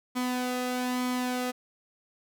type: tone with flanger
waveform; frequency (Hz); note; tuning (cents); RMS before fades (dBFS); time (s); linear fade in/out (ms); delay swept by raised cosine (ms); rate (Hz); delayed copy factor
sawtooth; 250.3; B3; +23; -30; 0.15-1.52; 20; 0.91 to 1.55; 1.1; +0.5
effects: none